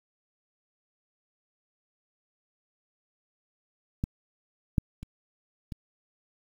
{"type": "clicks", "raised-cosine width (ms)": 5, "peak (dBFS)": [-15, -10, -27, -24], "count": 4, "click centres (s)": [4.039, 4.782, 5.03, 5.722], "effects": ["8-bit"]}